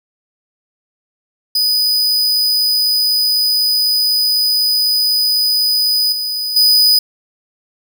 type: tone with level steps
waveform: 45% pulse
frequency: 4978 Hz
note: D#8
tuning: in tune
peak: -11 / -17 / -7 dBFS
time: 1.55-6.99 s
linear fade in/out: 5 ms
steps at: 6.12 / 6.56 s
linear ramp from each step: 5 ms
effects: none